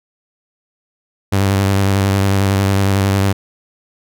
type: tone with vibrato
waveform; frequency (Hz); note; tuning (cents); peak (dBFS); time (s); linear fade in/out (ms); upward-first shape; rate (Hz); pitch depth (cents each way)
sawtooth; 98; G2; 0; -8; 1.32-3.33; 10; triangle; 11; 34
effects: none